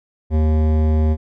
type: tone with hard clipping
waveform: sine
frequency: 77.78 Hz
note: D#2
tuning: in tune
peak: -15 dBFS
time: 0.3-1.17 s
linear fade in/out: 50 ms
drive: 15 dB
effects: none

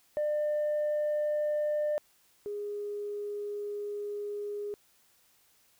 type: tone pair in turn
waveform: sine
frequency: 599 / 412.1 Hz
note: D5 / G#4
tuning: +34 / -13 cents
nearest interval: tritone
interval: 647 cents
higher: first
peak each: -25 / -33 dBFS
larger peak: first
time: 0.17-1.98 / 2.46-4.74 s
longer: second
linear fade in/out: 0 ms
effects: tanh soft clip ceiling -25 dBFS + white hiss -66 dBFS RMS until 5.79 s

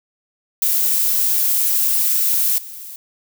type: noise with level steps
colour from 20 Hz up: violet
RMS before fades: -17 / -34 dBFS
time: 0.62-2.96 s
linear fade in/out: 2 ms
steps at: 2.58 s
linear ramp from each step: 2 ms
effects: none

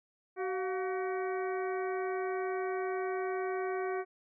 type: harmonic tone with a mistuned harmonic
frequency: 377.6 Hz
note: F#4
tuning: 35 cents sharp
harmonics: 1 / 2 / 3 / 4 / 5 / 6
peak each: -33 / -39 / -43 / -45 / -47 / -49 dBFS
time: 0.36-4.05 s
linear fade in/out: 50 ms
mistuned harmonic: 2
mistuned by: -84 cents
effects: none

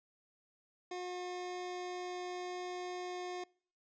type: tone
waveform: 25% pulse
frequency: 360.1 Hz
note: F#4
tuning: 47 cents flat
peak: -36 dBFS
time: 0.91-3.44 s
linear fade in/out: 5 ms
effects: noise-tail reverb RT60 0.5 s tail -26 dB re dry + resampled to 16000 Hz

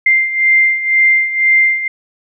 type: beating tone pair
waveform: sine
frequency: 2093 / 2095 Hz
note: C7 / C7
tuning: 0 / +2 cents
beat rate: 2 Hz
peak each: -15 / -10 dBFS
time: 0.06-1.88 s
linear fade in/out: 5 ms
effects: none

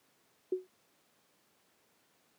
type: tone with exponential decay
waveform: sine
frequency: 370 Hz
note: F#4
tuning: in tune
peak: -25 dBFS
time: 0.52-0.67 s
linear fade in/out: 5 ms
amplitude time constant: 32 ms
effects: pink hiss -70 dBFS RMS until 2.38 s + high-pass 200 Hz 12 dB/octave

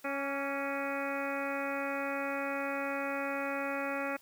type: harmonic tone with a mistuned harmonic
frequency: 277.2 Hz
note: C#4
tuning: in tune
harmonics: 1 / 2 / 3 / 4 / 5 / 6 / 7 / 8 / 9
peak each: -39 / -37 / -42 / -44 / -40 / -45 / -44 / -45 / -43 dBFS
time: 0.04-4.17 s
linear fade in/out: 10 ms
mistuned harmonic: 4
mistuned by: +34 cents
effects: white hiss -61 dBFS RMS until 4.21 s

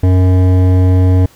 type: tone with hard clipping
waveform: triangle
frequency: 92.1 Hz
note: F#2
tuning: 7 cents flat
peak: -8 dBFS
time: 0.03-1.26 s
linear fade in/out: 5 ms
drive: 17 dB
effects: pink hiss -45 dBFS RMS until 1.35 s

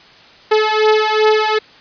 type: beating tone pair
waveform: sawtooth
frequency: 430 / 432.6 Hz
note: A4 / A4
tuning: -40 / -29 cents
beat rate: 2.6 Hz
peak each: -10 dBFS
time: 0.51-1.59 s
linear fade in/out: 10 ms
effects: white hiss -43 dBFS RMS until 1.8 s + resampled to 11025 Hz

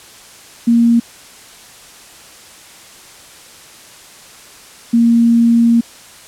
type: tone pair in turn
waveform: sine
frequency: 233.9 / 233.1 Hz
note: A#3 / A#3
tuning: +6 / 0 cents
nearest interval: unison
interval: 6 cents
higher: first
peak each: -7 dBFS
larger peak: neither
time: 0.67-1 / 4.93-5.81 s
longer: second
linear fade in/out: 10 ms
effects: white hiss -39 dBFS RMS until 6.27 s + low-pass 10000 Hz 12 dB/octave

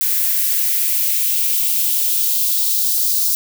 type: noise with high-pass filter sweep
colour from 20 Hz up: violet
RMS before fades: -17 dBFS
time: 0.01-3.35 s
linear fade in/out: 0 ms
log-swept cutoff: 1600 to 4600 Hz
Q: 2
effects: none

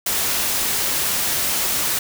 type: noise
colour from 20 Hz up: white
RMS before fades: -21 dBFS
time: 0.06-1.99 s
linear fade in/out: 5 ms
effects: none

